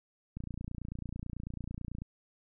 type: click train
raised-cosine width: 5 ms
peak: -27 dBFS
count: 49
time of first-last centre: 0.37-2.019 s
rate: 29.1 Hz
effects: none